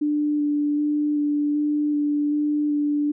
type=tone with vibrato; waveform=sine; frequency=295.1 Hz; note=D4; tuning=8 cents sharp; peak=-19 dBFS; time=0.01-3.12 s; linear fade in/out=10 ms; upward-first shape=square; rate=1.3 Hz; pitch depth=10 cents each way; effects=none